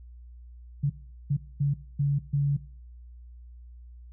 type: tone bursts at uneven times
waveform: sine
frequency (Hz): 142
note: C#3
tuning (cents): +42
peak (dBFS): -21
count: 5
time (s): 0.83-0.9 / 1.3-1.37 / 1.6-1.74 / 1.99-2.19 / 2.33-2.57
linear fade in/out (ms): 10
effects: noise-tail reverb RT60 0.6 s tail -20 dB re dry + added 60 Hz sine -44 dBFS peak until 4.12 s